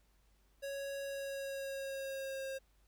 square tone with pitch glide, 554.4 to 536.1 Hz, C#5 to C5, 0 to +42 cents, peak -40 dBFS, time 0.62-2.59 s, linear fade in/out 20 ms, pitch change -58 cents, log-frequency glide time 1.03-2.47 s, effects added 50 Hz sine -68 dBFS peak until 2.87 s + pink hiss -75 dBFS RMS until 2.87 s

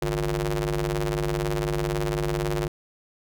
sawtooth ring-modulated tone, 104 Hz, G#2, 3 cents sharp, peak -17 dBFS, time 0.02-2.68 s, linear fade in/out 5 ms, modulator 251 Hz, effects none

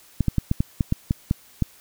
clicks, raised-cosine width 5 ms, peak -7 dBFS, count 10, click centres 0.207 / 0.283 / 0.383 / 0.514 / 0.605 / 0.808 / 0.924 / 1.109 / 1.311 / 1.623 s, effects white hiss -52 dBFS RMS until 1.8 s

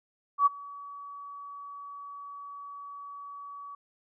sine tone with ADSR envelope, 1137 Hz, C#6, 44 cents sharp, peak -16 dBFS, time 0.38-3.75 s, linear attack 81 ms, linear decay 20 ms, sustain -24 dB, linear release 4 ms, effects none

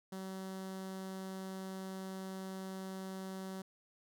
sawtooth tone with notch filter, 190 Hz, F#3, 46 cents sharp, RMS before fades -44 dBFS, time 0.12-3.62 s, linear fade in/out 5 ms, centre 2400 Hz, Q 1.9, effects none

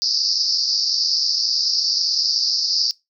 white band-pass noise, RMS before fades -20 dBFS, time 0.02-2.91 s, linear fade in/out 0 ms, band 4600 to 5300 Hz, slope 96 dB/octave, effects noise-tail reverb RT60 0.2 s tail -22 dB re dry

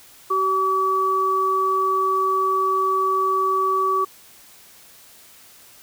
sine tone pair together, 381.8 / 1144 Hz, G4 / D6, -46 / -46 cents, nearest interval octave + perfect fifth, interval 1900 cents, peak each -24 / -18 dBFS, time 0.3-4.05 s, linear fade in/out 10 ms, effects white hiss -48 dBFS RMS until 5.82 s

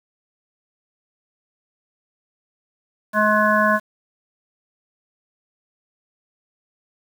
harmonic tone, 212.3 Hz, G#3, 38 cents sharp, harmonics 1 / 3 / 5 / 7 / 8, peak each -22 / -20 / -19 / -21 / -22 dBFS, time 3.13-3.8 s, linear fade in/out 50 ms, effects 7-bit

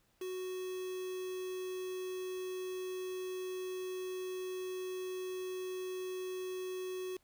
triangle tone with quantisation, 370 Hz, F#4, in tune, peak -36 dBFS, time 0.21-7.17 s, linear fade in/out 5 ms, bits 8, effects pink hiss -73 dBFS RMS until 7.23 s

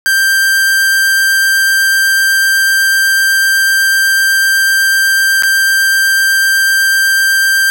45% pulse tone with dropouts, 1577 Hz, G6, 10 cents sharp, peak -8 dBFS, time 0.06-7.7 s, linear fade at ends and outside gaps 0 ms, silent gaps 5.424-5.434 s, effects none

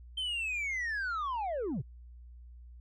sine linear sweep, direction down, 3136 to 98 Hz, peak -29 dBFS, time 0.17-1.82 s, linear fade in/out 10 ms, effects tanh soft clip ceiling -31 dBFS + added 60 Hz sine -48 dBFS peak until 2.8 s

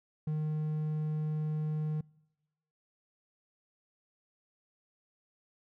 triangle tone, 153.7 Hz, D#3, 21 cents flat, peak -28 dBFS, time 0.27-2.01 s, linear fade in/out 5 ms, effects noise-tail reverb RT60 1.0 s tail -26 dB re dry

